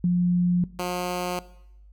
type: tone pair in turn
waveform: sine / 10% pulse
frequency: 177.1 / 179.05 Hz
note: F3 / F3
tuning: +24 / +43 cents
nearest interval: unison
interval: 19 cents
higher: second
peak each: -18 dBFS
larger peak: neither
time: 0.04-0.64 / 0.79-1.39 s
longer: neither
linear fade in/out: 2 ms
effects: noise-tail reverb RT60 0.8 s tail -19 dB re dry + added 50 Hz sine -47 dBFS peak until 1.92 s